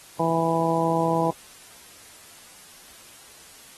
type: harmonic tone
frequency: 164.81 Hz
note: E3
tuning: in tune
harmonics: 1 / 2 / 3 / 4 / 5 / 6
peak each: -27 / -27 / -27 / -27 / -27 / -27 dBFS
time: 0.19-1.31 s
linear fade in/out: 10 ms
effects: white hiss -48 dBFS RMS until 3.77 s + AAC 32 kbps